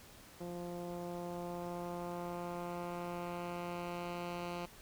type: tone with low-pass filter sweep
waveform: 10% pulse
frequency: 174.61 Hz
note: F3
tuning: in tune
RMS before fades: -42 dBFS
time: 0.4-4.66 s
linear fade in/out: 10 ms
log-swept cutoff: 510 to 4200 Hz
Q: 0.85
effects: pink hiss -57 dBFS RMS until 4.81 s